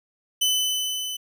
sawtooth tone with level ramp, 3017 Hz, F#7, 33 cents sharp, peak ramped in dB -15 to -26 dBFS, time 0.41-1.17 s, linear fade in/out 10 ms, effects none

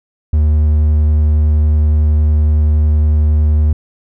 triangle tone, 75.9 Hz, D#2, 42 cents flat, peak -6 dBFS, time 0.33-3.73 s, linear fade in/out 5 ms, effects none

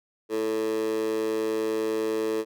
15% pulse tone with high-pass filter, 110 Hz, A2, in tune, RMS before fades -27 dBFS, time 0.29-2.45 s, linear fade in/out 50 ms, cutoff 400 Hz, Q 6.3, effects none

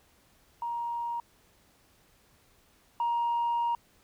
sine tone pair in turn, 942 / 942 Hz, A#5 / A#5, +18 / +18 cents, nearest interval unison, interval 0 cents, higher neither, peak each -30 / -24 dBFS, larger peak second, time 0.62-1.2 / 3-3.75 s, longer second, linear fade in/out 2 ms, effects tanh soft clip ceiling -23 dBFS + pink hiss -64 dBFS RMS until 4.03 s

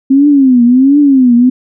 sine tone with vibrato, 263.6 Hz, C4, 13 cents sharp, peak -3 dBFS, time 0.1-1.5 s, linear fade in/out 10 ms, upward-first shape triangle, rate 1.4 Hz, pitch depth 200 cents each way, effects none

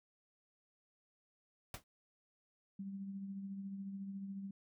pink noise with exponential decay, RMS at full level -41 dBFS, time 1.74-1.84 s, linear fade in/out 2 ms, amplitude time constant 20 ms
sine tone with tremolo, 196 Hz, G3, in tune, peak -40 dBFS, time 2.79-4.51 s, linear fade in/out 5 ms, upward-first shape triangle, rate 14 Hz, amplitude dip 45%
effects none

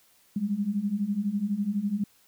sine beating tone pair, 196 / 208 Hz, G3 / G#3, 0 / +3 cents, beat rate 12 Hz, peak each -30 / -27 dBFS, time 0.36-2.04 s, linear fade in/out 5 ms, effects white hiss -62 dBFS RMS until 2.27 s

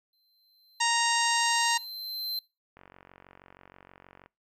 square tone with exponential growth, 4101 Hz, C8, 36 cents flat, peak -30 dBFS, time 0.13-2.39 s, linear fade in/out 2 ms, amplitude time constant 490 ms
harmonic tone, 932.3 Hz, A#5, in tune, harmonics 1 / 2 / 3 / 4 / 5 / 6 / 7 / 8 / 9, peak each -27 / -30 / -32 / -33 / -34 / -35 / -35 / -36 / -37 dBFS, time 0.8-1.78 s, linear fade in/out 10 ms
click train, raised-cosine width 0.5 ms, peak -35 dBFS, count 70, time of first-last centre 2.77-4.26 s, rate 46.3 Hz
effects noise-tail reverb RT60 0.3 s tail -26 dB re dry

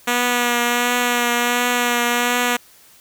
5% pulse tone with vibrato, 242.1 Hz, B3, 34 cents flat, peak -5 dBFS, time 0.07-2.57 s, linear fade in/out 10 ms, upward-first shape triangle, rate 1.4 Hz, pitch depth 22 cents each way, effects white hiss -49 dBFS RMS until 3 s

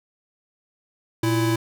square tone pair together, 116.8 / 330.8 Hz, A#2 / E4, +4 / +6 cents, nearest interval octave + tritone, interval 1802 cents, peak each -23 / -22 dBFS, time 1.23-1.56 s, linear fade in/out 5 ms, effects none

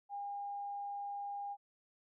sine tone, 808 Hz, G#5, 48 cents flat, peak -39 dBFS, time 0.09-1.57 s, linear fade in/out 50 ms, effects none

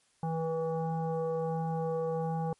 sine tone with frequency modulation, 163.2 Hz, E3, 17 cents flat, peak -29 dBFS, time 0.23-2.53 s, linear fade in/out 2 ms, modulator 325 Hz, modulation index 2, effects white hiss -69 dBFS RMS until 2.59 s + MP3 48 kbps

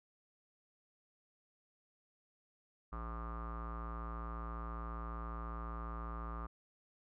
square tone with low-pass filter, 57.3 Hz, A#1, 29 cents flat, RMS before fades -43 dBFS, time 2.92-6.47 s, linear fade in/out 10 ms, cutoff 1200 Hz, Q 9.8, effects none

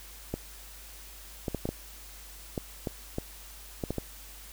clicks, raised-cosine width 2 ms, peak -17 dBFS, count 11, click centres 0.34 / 1.482 / 1.547 / 1.655 / 1.69 / 2.578 / 2.872 / 3.184 / 3.838 / 3.906 / 3.983 s, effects added 50 Hz sine -49 dBFS peak until 4.52 s + white hiss -49 dBFS RMS until 4.52 s

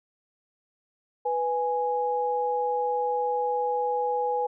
sine tone pair together, 493.9 / 830.6 Hz, B4 / G#5, 0 / 0 cents, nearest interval major sixth, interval 900 cents, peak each -27 / -26 dBFS, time 1.25-4.47 s, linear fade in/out 10 ms, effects none

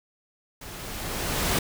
pink noise with level ramp, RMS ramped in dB -41 to -23 dBFS, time 0.61-1.59 s, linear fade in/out 5 ms, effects none

